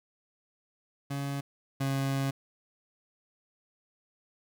30% pulse tone pair in turn, 140 / 136.33 Hz, C#3 / C#3, +18 / -28 cents, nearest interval unison, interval 46 cents, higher first, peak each -29 / -25 dBFS, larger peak second, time 1.1-1.41 / 1.8-2.31 s, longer second, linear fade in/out 10 ms, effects none

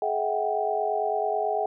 sine tone cluster, 423.9 / 646 / 736 / 785 Hz, G#4 / E5 / F#5 / G5, +35 / -35 / -9 / +2 cents, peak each -29 dBFS, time 0.02-1.66 s, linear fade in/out 2 ms, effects none

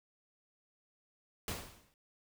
pink noise with exponential decay, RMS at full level -36 dBFS, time 1.48-1.94 s, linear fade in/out 1 ms, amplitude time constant 100 ms, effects none

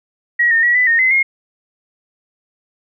sine tone with pitch steps, 1908 / 1828 / 1924 / 1995 / 1845 / 2046 / 2143 Hz, A#6 / A#6 / B6 / B6 / A#6 / C7 / C7, +40 / -34 / -46 / +17 / -18 / -39 / +41 cents, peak -10 dBFS, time 0.39-1.23 s, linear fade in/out 10 ms, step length 120 ms, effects none

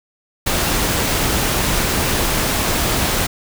pink noise, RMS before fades -18 dBFS, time 0.46-3.27 s, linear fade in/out 10 ms, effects none

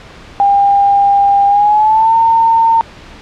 sine tone with pitch glide, 801 to 909.5 Hz, G5 to A#5, +37 to -43 cents, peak -6 dBFS, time 0.4-2.81 s, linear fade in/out 0 ms, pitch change +220 cents, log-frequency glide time 1.47-2.15 s, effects pink hiss -35 dBFS RMS until 3.21 s + low-pass 4000 Hz 12 dB/octave

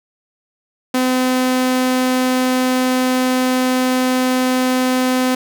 sawtooth tone, 255.3 Hz, C4, 42 cents flat, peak -10 dBFS, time 0.94-5.35 s, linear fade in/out 5 ms, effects none

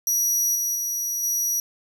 sawtooth tone with level steps, 5800 Hz, F#8, 35 cents flat, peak -17 / -20 / -22 / -19 dBFS, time 0.07-1.6 s, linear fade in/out 2 ms, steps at 0.55 / 0.75 / 1.23 s, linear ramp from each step 5 ms, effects none

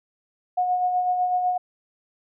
sine tone with tremolo, 726 Hz, F#5, 33 cents flat, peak -18 dBFS, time 0.57-1.58 s, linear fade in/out 10 ms, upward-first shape sine, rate 8 Hz, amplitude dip 40%, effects none

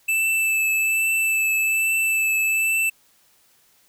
square tone with vibrato, 2637 Hz, E7, in tune, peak -19 dBFS, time 0.08-2.9 s, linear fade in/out 10 ms, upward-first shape triangle, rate 1.2 Hz, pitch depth 18 cents each way, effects white hiss -59 dBFS RMS until 3.88 s

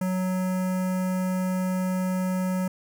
square tone with notch filter, 185 Hz, F#3, in tune, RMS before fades -26 dBFS, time 0.01-2.68 s, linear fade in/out 5 ms, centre 3700 Hz, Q 0.65, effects none

